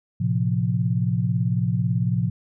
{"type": "chord", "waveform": "sine", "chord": "F major", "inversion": "first", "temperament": "equal with one note detuned", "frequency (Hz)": [112.7, 130.81, 174.61], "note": ["A2", "C3", "F3"], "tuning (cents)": [42, 0, 0], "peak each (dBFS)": [-23, -24, -24], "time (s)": [0.2, 2.3], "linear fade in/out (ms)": 10, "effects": []}